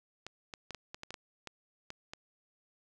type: clicks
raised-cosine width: 0.2 ms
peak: -25 dBFS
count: 11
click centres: 0.266 / 0.538 / 0.707 / 0.747 / 0.945 / 1.034 / 1.106 / 1.142 / 1.473 / 1.904 / 2.135 s
effects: none